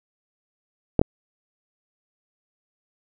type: clicks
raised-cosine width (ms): 2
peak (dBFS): -3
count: 2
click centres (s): 0.993 / 1.015
effects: none